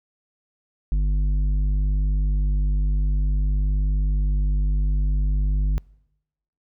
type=tone with tanh clipping; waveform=triangle; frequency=49.73 Hz; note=G1; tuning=26 cents sharp; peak=-19 dBFS; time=0.92-5.78 s; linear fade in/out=0 ms; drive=12 dB; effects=noise-tail reverb RT60 0.9 s tail -26 dB re dry